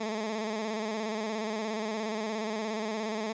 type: tone with vibrato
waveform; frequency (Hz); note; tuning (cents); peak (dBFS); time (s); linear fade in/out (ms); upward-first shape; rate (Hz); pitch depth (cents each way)
15% pulse; 217.1; A3; -23; -25; 0-3.33; 10; square; 17; 50
effects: resampled to 16000 Hz